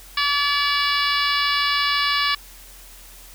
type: harmonic tone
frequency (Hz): 574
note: D5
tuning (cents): -40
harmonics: 2 / 3 / 4 / 5 / 6 / 7 / 8 / 9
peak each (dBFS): -23 / -25 / -26 / -27 / -28 / -28 / -29 / -30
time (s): 0.17-2.35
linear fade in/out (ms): 5
effects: added 42 Hz sine -45 dBFS peak until 3.34 s + white hiss -45 dBFS RMS until 3.34 s